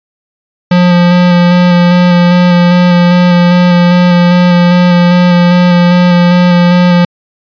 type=tone with vibrato; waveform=square; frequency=176.7 Hz; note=F3; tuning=21 cents sharp; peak=-4 dBFS; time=0.71-7.05 s; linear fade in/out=5 ms; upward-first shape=square; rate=2.5 Hz; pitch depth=13 cents each way; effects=resampled to 11025 Hz